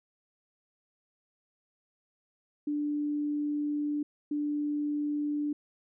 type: tone bursts at uneven times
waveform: sine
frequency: 294.5 Hz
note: D4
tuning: 5 cents sharp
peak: -28 dBFS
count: 2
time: 2.67-4.03 / 4.31-5.53 s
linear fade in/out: 5 ms
effects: none